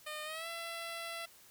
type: tone with pitch glide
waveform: 10% pulse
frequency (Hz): 609 to 671.8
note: D#5 to E5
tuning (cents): -37 to +33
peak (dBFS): -32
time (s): 0.06-1.26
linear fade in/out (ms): 10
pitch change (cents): +170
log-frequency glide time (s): 0.24-0.48
effects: white hiss -60 dBFS RMS until 1.5 s